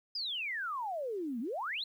sine exponential two-way sweep, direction down then up, 5100 to 218.1 to 4300 Hz, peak -34 dBFS, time 0.15-1.84 s, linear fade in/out 5 ms, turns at 1.4 s, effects 11-bit

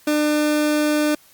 30% pulse tone, 300 Hz, D4, 37 cents sharp, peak -14 dBFS, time 0.07-1.15 s, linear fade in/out 5 ms, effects white hiss -52 dBFS RMS until 1.33 s + Opus 48 kbps

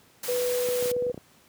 white noise, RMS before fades -34 dBFS, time 0.23-0.92 s, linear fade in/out 5 ms
sine tone with pitch glide, 493.9 to 491.1 Hz, B4 to B4, 0 to -10 cents, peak -24 dBFS, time 0.28-1.12 s, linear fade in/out 10 ms, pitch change -10 cents, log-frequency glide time 0.76-0.93 s
clicks, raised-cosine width 2 ms, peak -24 dBFS, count 10, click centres 0.687 / 0.825 / 0.858 / 0.915 / 0.965 / 1.023 / 1.066 / 1.097 / 1.144 / 1.177 s
effects pink hiss -58 dBFS RMS until 1.48 s + high-pass 100 Hz 12 dB/octave

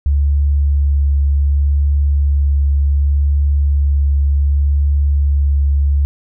sine tone with vibrato, 71 Hz, C#2, 42 cents sharp, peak -10 dBFS, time 0.06-6.05 s, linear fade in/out 0 ms, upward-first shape triangle, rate 0.67 Hz, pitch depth 15 cents each way, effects none

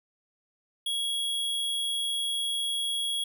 square tone, 3322 Hz, G#7, in tune, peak -28 dBFS, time 0.86-3.24 s, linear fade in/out 5 ms, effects none

